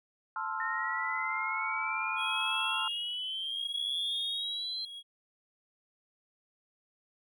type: chord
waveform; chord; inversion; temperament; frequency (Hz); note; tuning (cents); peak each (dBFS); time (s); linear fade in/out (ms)
sine; F major seventh; first; equal; 880 / 1046.5 / 1318.5 / 1396.9; A5 / C6 / E6 / F6; 0 / 0 / 0 / 0; -38; 0.36-2.88; 2
type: exponential sweep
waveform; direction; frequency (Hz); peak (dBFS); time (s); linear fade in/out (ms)
sine; up; 1814 to 4130; -34; 0.6-4.85; 2
type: tone with tremolo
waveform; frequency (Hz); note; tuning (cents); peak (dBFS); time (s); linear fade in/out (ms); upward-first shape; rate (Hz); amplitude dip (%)
triangle; 3310; G#7; -6; -31; 2.16-5.03; 50; sine; 0.67; 75
effects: none